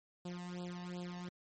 sawtooth tone with flanger, 177.6 Hz, F3, 29 cents sharp, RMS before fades -44 dBFS, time 0.25-1.29 s, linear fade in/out 5 ms, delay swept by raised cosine 0.24 to 1.1 ms, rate 2.7 Hz, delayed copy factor +0.95, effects MP3 32 kbps

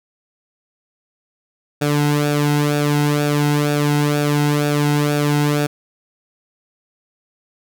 sawtooth tone with flanger, 146.83 Hz, D3, in tune, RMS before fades -17 dBFS, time 1.81-5.67 s, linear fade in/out 10 ms, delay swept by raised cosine 0.97 to 1.75 ms, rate 2.1 Hz, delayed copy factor -0.7, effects none

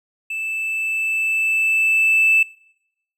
triangle tone with level ramp, 2637 Hz, E7, in tune, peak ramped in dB -22 to -9 dBFS, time 0.3-2.43 s, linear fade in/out 5 ms, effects noise-tail reverb RT60 0.8 s tail -25 dB re dry + tanh soft clip ceiling -7 dBFS

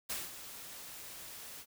white noise with ADSR envelope, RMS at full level -37 dBFS, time 0.09-1.66 s, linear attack 12 ms, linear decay 190 ms, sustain -11 dB, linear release 60 ms, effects none

